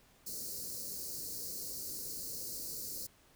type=band-stop noise; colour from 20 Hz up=white; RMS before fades=-42 dBFS; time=0.26-3.07 s; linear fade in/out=10 ms; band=560 to 4200 Hz; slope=96 dB/octave; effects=pink hiss -65 dBFS RMS until 3.35 s